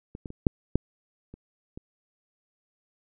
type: clicks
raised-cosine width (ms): 3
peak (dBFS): -25 / -23 / -27 / -6 / -8 / -30 / -26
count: 7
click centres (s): 0.151 / 0.258 / 0.304 / 0.468 / 0.756 / 1.34 / 1.775
effects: none